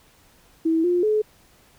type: tone with pitch steps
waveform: sine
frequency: 324.7 / 353.6 / 427.9 Hz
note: E4 / F4 / A4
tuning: -26 / +22 / -48 cents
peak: -17 dBFS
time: 0.65-1.22 s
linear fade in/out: 10 ms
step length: 190 ms
effects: pink hiss -56 dBFS RMS until 1.78 s